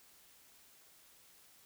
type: silence
effects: white hiss -63 dBFS RMS until 1.65 s